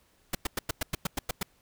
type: noise bursts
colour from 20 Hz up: pink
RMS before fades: -29 dBFS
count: 10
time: 0.33-1.43 s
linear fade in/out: 5 ms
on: 20 ms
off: 100 ms
effects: pink hiss -66 dBFS RMS until 1.61 s